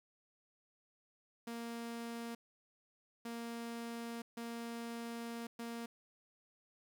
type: tone bursts at uneven times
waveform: sawtooth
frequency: 233.1 Hz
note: A#3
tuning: in tune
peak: -38 dBFS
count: 4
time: 1.47-2.35 / 3.25-4.22 / 4.37-5.47 / 5.59-5.86 s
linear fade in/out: 5 ms
effects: 11-bit